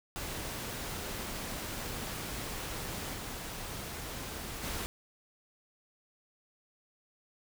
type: noise with level steps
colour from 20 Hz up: pink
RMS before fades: -39 / -41 / -37 dBFS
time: 0.16-4.86 s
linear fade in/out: 0 ms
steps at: 3.13 / 4.62 s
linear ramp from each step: 20 ms
effects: none